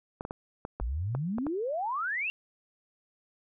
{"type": "clicks", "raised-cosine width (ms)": 1, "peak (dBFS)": -21, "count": 8, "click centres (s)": [0.209, 0.251, 0.309, 0.651, 0.8, 1.15, 1.384, 1.467]}
{"type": "exponential sweep", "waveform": "sine", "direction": "up", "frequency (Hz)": [50.9, 2800], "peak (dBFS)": -29, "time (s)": [0.81, 2.3], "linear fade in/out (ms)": 0}
{"effects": []}